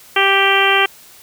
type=harmonic tone; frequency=392 Hz; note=G4; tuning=in tune; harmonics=1 / 2 / 3 / 4 / 5 / 6 / 7 / 8; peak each=-19 / -19 / -19 / -19 / -19 / -19 / -19 / -19 dBFS; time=0.16-0.86 s; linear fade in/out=5 ms; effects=white hiss -43 dBFS RMS until 1.22 s